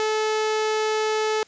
sawtooth tone, 433.1 Hz, A4, 27 cents flat, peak -17 dBFS, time 0-1.43 s, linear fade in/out 0 ms, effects white hiss -54 dBFS RMS until 1.47 s + resampled to 16000 Hz

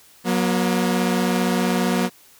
sawtooth tone pair together, 183.3 / 238.6 Hz, F#3 / A#3, -16 / +41 cents, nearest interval perfect fourth, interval 457 cents, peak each -17 dBFS, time 0.24-2.1 s, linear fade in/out 50 ms, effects white hiss -51 dBFS RMS until 2.39 s

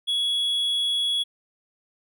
triangle tone, 3360 Hz, G#7, 19 cents sharp, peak -20 dBFS, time 0.07-1.24 s, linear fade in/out 20 ms, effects none

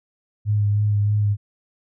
sine tone with vibrato, 103.83 Hz, G#2, in tune, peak -16 dBFS, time 0.45-1.37 s, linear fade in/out 50 ms, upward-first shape sine, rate 3.2 Hz, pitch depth 21 cents each way, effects none

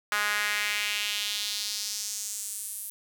sawtooth tone with high-pass filter sweep, 207.7 Hz, G#3, in tune, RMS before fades -31 dBFS, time 0.12-2.9 s, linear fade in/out 0 ms, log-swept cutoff 1400 to 11000 Hz, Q 2.2, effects none

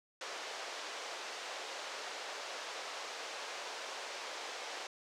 pink band-pass noise, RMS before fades -44 dBFS, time 0.21-4.87 s, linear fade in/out 2 ms, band 470 to 6500 Hz, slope 24 dB/octave, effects none

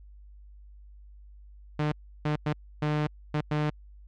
sawtooth tone bursts at uneven times, 150.5 Hz, D3, 43 cents sharp, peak -21 dBFS, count 6, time 1.79-1.92 / 2.25-2.36 / 2.46-2.53 / 2.82-3.07 / 3.34-3.41 / 3.51-3.7 s, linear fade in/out 5 ms, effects added 50 Hz sine -47 dBFS peak until 4.07 s + low-pass 3000 Hz 12 dB/octave

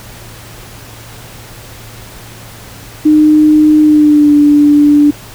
sine tone with pitch glide, 305.2 to 292.9 Hz, D#4 to D4, -33 to -5 cents, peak -3 dBFS, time 3.05-5.11 s, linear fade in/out 10 ms, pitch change -72 cents, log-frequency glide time 3.81-4.34 s, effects added 113 Hz sine -35 dBFS peak until 5.34 s + pink hiss -33 dBFS RMS until 5.34 s

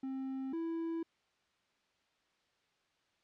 triangle tone pair in turn, 265.5 / 330.1 Hz, C4 / E4, +25 / +2 cents, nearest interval major third, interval 377 cents, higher second, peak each -35 / -33 dBFS, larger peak second, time 0.03-0.53 / 0.53-1.03 s, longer neither, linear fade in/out 5 ms, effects white hiss -75 dBFS RMS until 3.23 s + low-pass 4000 Hz 12 dB/octave

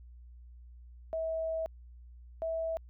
sine tone pair in turn, 647 / 652.3 Hz, E5 / E5, -32 / -18 cents, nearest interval unison, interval 14 cents, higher second, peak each -31 / -31 dBFS, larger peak neither, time 1.13-1.66 / 2.42-2.77 s, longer first, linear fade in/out 0 ms, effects added 60 Hz sine -49 dBFS peak until 2.89 s

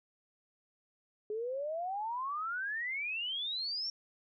sine exponential sweep, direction up, 415.3 to 5588 Hz, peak -34 dBFS, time 1.3-3.9 s, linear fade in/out 2 ms, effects none

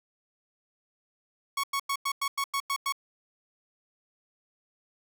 sawtooth tone bursts, 1108.7 Hz, C#6, in tune, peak -23 dBFS, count 9, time 1.57-2.924 s, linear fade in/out 5 ms, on 66 ms, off 95 ms, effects none

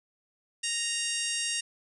harmonic tone with a mistuned harmonic, 932.3 Hz, A#5, in tune, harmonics 2 / 3 / 4 / 5 / 6 / 7 / 8 / 9 / 10, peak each -39 / -34 / -39 / -40 / -36 / -40 / -40 / -36 / -39 dBFS, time 0.63-1.61 s, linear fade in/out 10 ms, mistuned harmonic 10, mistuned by +15 cents, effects none

